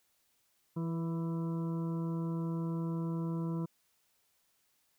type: harmonic tone with a mistuned harmonic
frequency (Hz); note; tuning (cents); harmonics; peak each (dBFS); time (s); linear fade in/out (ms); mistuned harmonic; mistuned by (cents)
165.7; E3; +9; 1 / 2 / 3 / 4 / 6 / 7 / 8; -33 / -40 / -48 / -55 / -49 / -59 / -57; 0.76-3.66; 10; 3; -22
effects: white hiss -74 dBFS RMS until 4.98 s